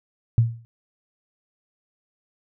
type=tone with exponential decay; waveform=sine; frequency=115.5 Hz; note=A#2; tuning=16 cents flat; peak=-10 dBFS; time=0.38-0.65 s; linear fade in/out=0 ms; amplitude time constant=58 ms; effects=none